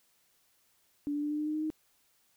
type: tone with pitch steps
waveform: sine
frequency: 289.9 / 292.9 / 296 / 299.1 / 302.2 / 305.4 / 308.6 / 311.8 Hz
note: D4 / D4 / D4 / D4 / D4 / D#4 / D#4 / D#4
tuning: -22 / -5 / +14 / +32 / +50 / -32 / -14 / +4 cents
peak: -30 dBFS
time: 1.07-1.702 s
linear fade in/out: 0 ms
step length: 79 ms
effects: white hiss -70 dBFS RMS until 2.36 s